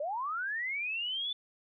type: linear sweep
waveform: sine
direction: up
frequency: 554.4 to 3520 Hz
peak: -32 dBFS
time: 0-1.33 s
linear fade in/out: 5 ms
effects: none